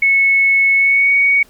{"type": "tone with pitch glide", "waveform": "sine", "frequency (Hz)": [2200, 2238], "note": ["C#7", "C#7"], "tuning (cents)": [-14, 16], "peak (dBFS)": -9, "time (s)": [0.02, 1.43], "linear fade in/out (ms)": 5, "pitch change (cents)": 30, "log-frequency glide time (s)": [0.76, 1.13], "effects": ["pink hiss -49 dBFS RMS until 1.49 s"]}